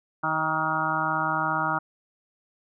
harmonic tone with a mistuned harmonic, 157.5 Hz, D#3, 21 cents sharp, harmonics 1 / 2 / 4 / 5 / 6 / 7 / 8 / 9, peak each -35 / -35 / -35 / -31 / -30 / -33 / -29 / -29 dBFS, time 0.23-1.79 s, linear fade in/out 10 ms, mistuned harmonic 7, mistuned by +40 cents, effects none

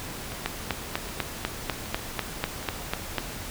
two click trains, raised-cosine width 0.3 ms, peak -9 / -22 dBFS, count 12 / 4, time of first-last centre 0.46-3.183 / 0.32-2.628 s, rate 4.04 / 1.3 Hz, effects pink hiss -37 dBFS RMS until 3.5 s

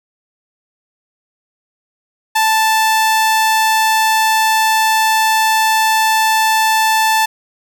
sawtooth tone, 880 Hz, A5, in tune, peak -7 dBFS, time 2.35-7.26 s, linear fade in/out 10 ms, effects none

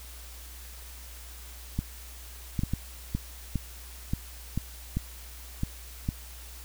clicks, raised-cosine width 5 ms, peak -15 dBFS, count 11, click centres 1.79 / 2.592 / 2.635 / 2.736 / 3.15 / 3.557 / 4.135 / 4.576 / 4.97 / 5.634 / 6.089 s, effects added 60 Hz sine -44 dBFS peak until 6.64 s + white hiss -48 dBFS RMS until 6.64 s

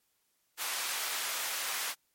pink high-pass noise, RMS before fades -35 dBFS, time 0.57-1.95 s, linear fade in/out 50 ms, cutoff 1100 Hz, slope 12 dB/octave, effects white hiss -75 dBFS RMS until 2.14 s + MP3 64 kbps

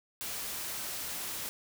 white noise, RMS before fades -38 dBFS, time 0.21-1.49 s, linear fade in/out 0 ms, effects none

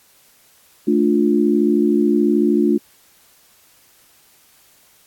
sine chord, D minor, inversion second, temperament just, 220.2 / 293.7 / 352.4 Hz, A3 / D4 / F4, +2 / 0 / +16 cents, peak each -17 dBFS, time 0.87-2.78 s, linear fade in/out 10 ms, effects white hiss -53 dBFS RMS until 5.06 s + AAC 64 kbps

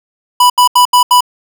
square tone bursts, 987.8 Hz, B5, in tune, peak -5 dBFS, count 5, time 0.4-1.207 s, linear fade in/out 5 ms, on 99 ms, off 78 ms, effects none

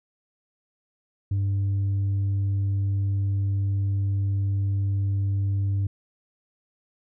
sine tone with tanh clipping, 98.8 Hz, G2, 14 cents sharp, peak -22 dBFS, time 1.31-5.87 s, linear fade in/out 5 ms, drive 2 dB, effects none

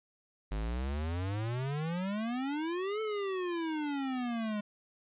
square exponential two-way sweep, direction up then down, 49.53 to 441.6 to 205.3 Hz, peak -33 dBFS, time 0.51-4.61 s, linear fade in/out 10 ms, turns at 3.01 s, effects resampled to 8000 Hz + 11-bit

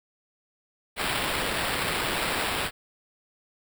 white noise with sample-and-hold, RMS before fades -28 dBFS, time 0.96-2.71 s, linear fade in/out 50 ms, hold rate 6300 Hz, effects none

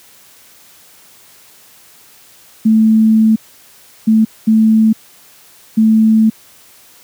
sine tone bursts at uneven times, 220 Hz, A3, in tune, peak -6 dBFS, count 4, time 2.65-3.36 / 4.07-4.25 / 4.47-4.93 / 5.77-6.3 s, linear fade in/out 10 ms, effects white hiss -44 dBFS RMS until 7.03 s + high-pass 60 Hz 12 dB/octave

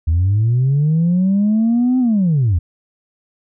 sine linear two-way sweep, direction up then down, 76.9 to 258.7 to 76.9 Hz, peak -10 dBFS, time 0.07-2.59 s, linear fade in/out 10 ms, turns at 1.99 s, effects tanh soft clip ceiling -9 dBFS

